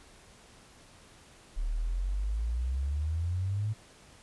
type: exponential sweep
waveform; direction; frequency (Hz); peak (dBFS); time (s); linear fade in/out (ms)
sine; up; 35.43 to 110; -28; 1.56-3.74; 20
effects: pink hiss -56 dBFS RMS until 4.22 s + resampled to 24000 Hz